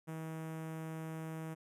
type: tone with notch filter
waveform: sawtooth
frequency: 160.1 Hz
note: D#3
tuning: 50 cents sharp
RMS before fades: -43 dBFS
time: 0.07-1.55 s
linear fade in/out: 20 ms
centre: 4300 Hz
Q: 0.66
effects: resampled to 32000 Hz